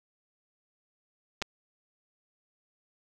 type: clicks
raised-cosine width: 0.2 ms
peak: -15 / -15 dBFS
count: 2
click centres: 1.418 / 1.423 s
effects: none